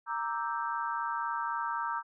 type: chord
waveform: sine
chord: E half-diminished seventh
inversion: second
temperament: equal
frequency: 932.3 / 1174.7 / 1318.5 / 1568 Hz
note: Bb5 / D6 / E6 / G6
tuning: 0 / 0 / 0 / 0 cents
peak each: -34 / -37 / -37 / -39 dBFS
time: 0.06-2.03 s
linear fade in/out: 50 ms
effects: none